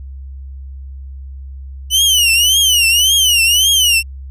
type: tone with vibrato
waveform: sawtooth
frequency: 2959 Hz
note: F#7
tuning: 1 cent flat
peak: -6 dBFS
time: 1.9-4.03 s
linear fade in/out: 50 ms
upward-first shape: triangle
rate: 1.8 Hz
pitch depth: 190 cents each way
effects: added 67 Hz sine -27 dBFS peak until 4.3 s + resampled to 32000 Hz